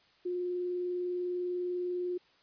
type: tone with vibrato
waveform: sine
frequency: 357.4 Hz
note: F4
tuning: 40 cents sharp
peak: -31 dBFS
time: 0.25-2.18 s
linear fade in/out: 10 ms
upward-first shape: sine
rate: 20 Hz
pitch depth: 15 cents each way
effects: white hiss -65 dBFS RMS until 2.42 s + resampled to 11025 Hz